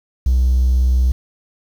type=tone; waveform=triangle; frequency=63.1 Hz; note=B1; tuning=38 cents sharp; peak=-8 dBFS; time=0.26-1.12 s; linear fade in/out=5 ms; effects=tanh soft clip ceiling -7 dBFS + 7-bit